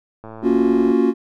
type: click train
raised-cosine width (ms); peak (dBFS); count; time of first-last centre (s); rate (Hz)
1; -22; 76; 0.24-0.916; 111
type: chord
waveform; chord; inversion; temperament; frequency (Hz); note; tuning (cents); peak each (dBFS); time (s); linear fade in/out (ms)
triangle; Gb major seventh; first; equal with one note detuned; 233.1 / 279.4 / 349.2 / 370; Bb3 / Db4 / F4 / Gb4; 0 / +14 / 0 / 0; -17; 0.42-1.14; 50
effects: none